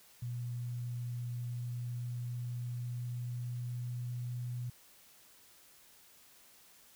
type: tone with pitch glide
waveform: sine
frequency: 121.1 to 122.37 Hz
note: B2 to B2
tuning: -34 to -16 cents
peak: -36 dBFS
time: 0.22-4.7 s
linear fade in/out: 5 ms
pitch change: +18 cents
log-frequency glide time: 1.57-4.4 s
effects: white hiss -61 dBFS RMS until 6.95 s